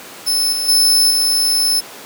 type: tone with level steps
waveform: sawtooth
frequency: 5260 Hz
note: E8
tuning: 5 cents flat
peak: -11 / -15 / -7 / -10 dBFS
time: 0.26-1.81 s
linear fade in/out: 20 ms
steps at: 0.52 / 0.68 / 1.1 s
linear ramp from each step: 10 ms
effects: pink hiss -34 dBFS RMS until 2.05 s + high-pass 300 Hz 12 dB/octave